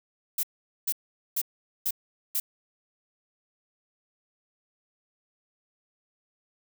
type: noise bursts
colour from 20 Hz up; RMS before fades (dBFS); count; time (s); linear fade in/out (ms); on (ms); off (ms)
violet; -27; 5; 0.38-2.4; 5; 52; 440
effects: none